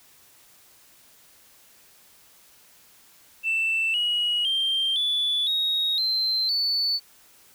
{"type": "tone with pitch steps", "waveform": "sine", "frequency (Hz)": [2664, 2905, 3168, 3455, 3767, 4108, 4480], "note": ["E7", "F#7", "G7", "A7", "A#7", "C8", "C#8"], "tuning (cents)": [18, -32, 18, -32, 17, -33, 18], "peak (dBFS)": -20, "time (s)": [3.43, 7], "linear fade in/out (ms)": 50, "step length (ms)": 510, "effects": ["tanh soft clip ceiling -18 dBFS", "white hiss -55 dBFS RMS until 7.54 s"]}